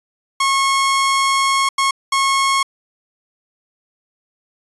sawtooth tone bursts at uneven times, 1090 Hz, C#6, 29 cents flat, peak -10 dBFS, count 3, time 0.4-1.69 / 1.78-1.91 / 2.12-2.63 s, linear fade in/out 5 ms, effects resampled to 24000 Hz

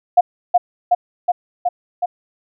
sine tone with echo, 713 Hz, F5, 36 cents sharp, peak -5 dBFS, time 0.17-0.21 s, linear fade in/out 10 ms, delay 370 ms, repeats 5, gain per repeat -2 dB, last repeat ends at 2.06 s, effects none

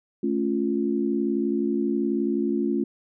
sine chord, A augmented, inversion none, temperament equal with one note detuned, 218.4 / 277.2 / 349.2 Hz, A3 / C#4 / E#4, -13 / 0 / 0 cents, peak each -26 dBFS, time 0.23-2.84 s, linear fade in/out 5 ms, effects none

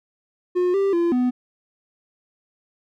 triangle tone with pitch steps, 359.1 / 393.6 / 342 / 249.3 Hz, F4 / G4 / F4 / B3, +48 / +7 / -36 / +16 cents, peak -15 dBFS, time 0.55-1.31 s, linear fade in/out 20 ms, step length 190 ms, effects none

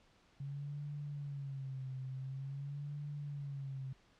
sine tone with vibrato, 138.2 Hz, C#3, 5 cents flat, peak -40 dBFS, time 0.4-3.93 s, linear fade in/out 5 ms, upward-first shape sine, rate 0.47 Hz, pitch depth 96 cents each way, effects pink hiss -68 dBFS RMS until 4.19 s + low-pass 5000 Hz 12 dB/octave

